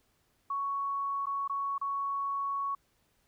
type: tone with dropouts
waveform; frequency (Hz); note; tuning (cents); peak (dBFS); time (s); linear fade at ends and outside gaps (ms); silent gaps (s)
sine; 1113; C#6; +7; -30; 0.5-2.75; 5; 1.258-1.267 / 1.478-1.496 / 1.781-1.813
effects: pink hiss -72 dBFS RMS until 3.27 s